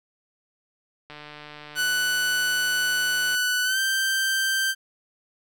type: click train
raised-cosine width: 0.3 ms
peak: -25 dBFS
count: 336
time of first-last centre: 1.1-3.348 s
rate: 149 Hz
type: tone with pitch glide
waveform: sawtooth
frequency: 1488 to 1564.7 Hz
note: F#6 to G6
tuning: +9 to -4 cents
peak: -18 dBFS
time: 1.75-4.75 s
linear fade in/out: 50 ms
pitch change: +87 cents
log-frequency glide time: 3.64-3.79 s
effects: none